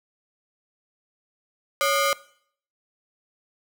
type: ring-modulated tone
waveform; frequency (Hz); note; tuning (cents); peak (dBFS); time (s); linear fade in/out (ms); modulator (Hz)
sawtooth; 890; A5; +20; -13; 1.81-2.13; 0; 333
effects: noise-tail reverb RT60 0.6 s tail -20 dB re dry